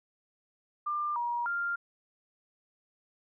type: tone with pitch steps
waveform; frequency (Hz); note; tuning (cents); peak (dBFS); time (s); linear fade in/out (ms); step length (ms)
sine; 1194 / 953 / 1396; D6 / A#5 / F6; +28 / +38 / -1; -29; 0.86-1.76; 10; 300
effects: none